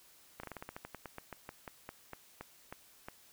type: slowing click train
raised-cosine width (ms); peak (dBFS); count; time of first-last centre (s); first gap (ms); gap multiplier
0.5; -28; 20; 0.4-3.085; 34; 1.14
effects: white hiss -62 dBFS RMS until 3.32 s